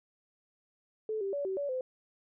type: tone with pitch steps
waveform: sine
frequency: 434.7 / 392.5 / 570 / 381.6 / 570 / 513 Hz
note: A4 / G4 / C#5 / G4 / C#5 / C5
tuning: -21 / +2 / +48 / -47 / +48 / -34 cents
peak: -31 dBFS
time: 1.09-1.81 s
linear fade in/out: 2 ms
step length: 120 ms
effects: none